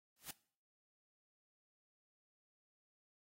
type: noise with exponential growth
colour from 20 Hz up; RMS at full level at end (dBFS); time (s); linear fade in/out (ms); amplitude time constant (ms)
white; -42; 0.16-0.31; 5; 31
effects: noise-tail reverb RT60 0.5 s tail -20 dB re dry + AAC 48 kbps